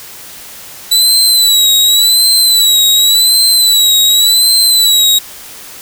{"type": "tone with vibrato", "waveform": "sawtooth", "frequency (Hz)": 3951, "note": "B7", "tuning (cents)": 0, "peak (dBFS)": -3, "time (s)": [0.91, 5.19], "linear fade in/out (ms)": 10, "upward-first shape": "sine", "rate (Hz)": 0.89, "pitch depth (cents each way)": 69, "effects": ["white hiss -31 dBFS RMS until 5.81 s"]}